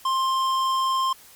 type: tone with tanh clipping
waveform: triangle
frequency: 1054 Hz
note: C6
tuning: 12 cents sharp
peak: -22 dBFS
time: 0.05-1.13 s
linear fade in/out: 5 ms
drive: 18 dB
effects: white hiss -49 dBFS RMS until 1.35 s + MP3 96 kbps